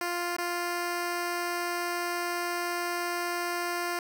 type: tone with dropouts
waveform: 10% pulse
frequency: 349.2 Hz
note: F4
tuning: in tune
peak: -21 dBFS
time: 0.01-3.99 s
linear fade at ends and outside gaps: 2 ms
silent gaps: 0.366-0.384 s
effects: none